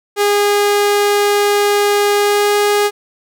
sawtooth tone with pitch glide, 409.6 to 412.2 Hz, G#4 to G#4, -24 to -13 cents, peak -7 dBFS, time 0.16-2.91 s, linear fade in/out 50 ms, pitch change +11 cents, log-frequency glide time 2.15-2.56 s, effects none

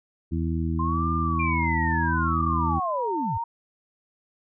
harmonic tone, 81.7 Hz, E2, 15 cents flat, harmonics 1 / 2 / 3 / 4, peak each -26 / -29 / -31 / -32 dBFS, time 0.31-2.8 s, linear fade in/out 20 ms
sine tone with vibrato, 1036 Hz, C6, 17 cents flat, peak -26 dBFS, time 0.79-3.44 s, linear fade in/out 5 ms, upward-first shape sine, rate 0.71 Hz, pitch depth 250 cents each way
sine linear sweep, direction down, 2400 to 76.3 Hz, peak -27 dBFS, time 1.39-3.38 s, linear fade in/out 10 ms
effects none

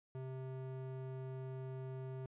square tone with band-pass filter, 130.81 Hz, C3, in tune, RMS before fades -45 dBFS, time 0.15-2.26 s, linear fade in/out 0 ms, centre 290 Hz, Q 0.7, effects resampled to 8000 Hz

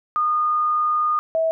sine tone pair in turn, 1224 / 648.4 Hz, D#6 / E5, -29 / -29 cents, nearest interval major seventh, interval 1100 cents, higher first, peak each -17 dBFS, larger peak neither, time 0.16-1.19 / 1.35-1.51 s, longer first, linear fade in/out 0 ms, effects none

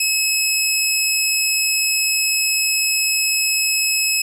15% pulse tone, 2578 Hz, E7, 39 cents flat, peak -9 dBFS, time 0-4.22 s, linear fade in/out 5 ms, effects none

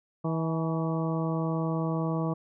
harmonic tone with a mistuned harmonic, 161.8 Hz, E3, 32 cents flat, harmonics 1 / 2 / 3 / 4 / 5 / 6 / 7, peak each -28 / -33 / -36 / -37 / -41 / -42 / -39 dBFS, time 0.24-2.34 s, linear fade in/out 10 ms, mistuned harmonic 5, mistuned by +53 cents, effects none

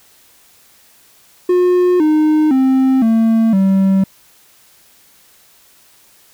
triangle tone with pitch steps, 359.6 / 307.7 / 263.2 / 225.2 / 192.7 Hz, F#4 / D#4 / C4 / A3 / G3, -49 / -19 / +10 / +40 / -29 cents, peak -7 dBFS, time 1.49-4.04 s, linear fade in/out 5 ms, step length 510 ms, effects white hiss -49 dBFS RMS until 6.33 s

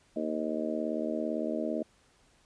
harmonic tone, 77.78 Hz, D#2, in tune, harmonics 3 / 4 / 5 / 6 / 7 / 8, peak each -35 / -35 / -40 / -40 / -40 / -35 dBFS, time 0.16-1.83 s, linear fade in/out 5 ms, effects pink hiss -65 dBFS RMS until 2.45 s + resampled to 22050 Hz

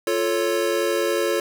square chord, F augmented, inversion none, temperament equal, 349.2 / 440 / 554.4 Hz, F4 / A4 / C#5, 0 / 0 / 0 cents, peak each -25 dBFS, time 0.07-1.4 s, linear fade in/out 2 ms, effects none

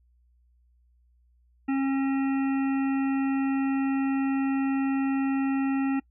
harmonic tone, 271 Hz, C#4, 39 cents flat, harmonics 1 / 3 / 5 / 7 / 9 / 10, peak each -23 / -36 / -40 / -42 / -45 / -45 dBFS, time 1.68-6 s, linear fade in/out 10 ms, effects noise-tail reverb RT60 0.1 s tail -24 dB re dry + added 60 Hz sine -60 dBFS peak until 6.1 s

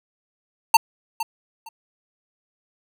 square tone with echo, 901 Hz, A5, 41 cents sharp, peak -9 dBFS, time 0.74-0.77 s, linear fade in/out 5 ms, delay 460 ms, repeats 2, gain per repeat -14 dB, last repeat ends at 1.69 s, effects none

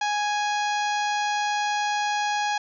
harmonic tone with a mistuned harmonic, 830.6 Hz, G#5, in tune, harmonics 1 / 2 / 3 / 4 / 5 / 6 / 7 / 8, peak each -24 / -30 / -34 / -36 / -38 / -40 / -41 / -42 dBFS, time 0.01-2.58 s, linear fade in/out 5 ms, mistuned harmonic 6, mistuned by -20 cents, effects none

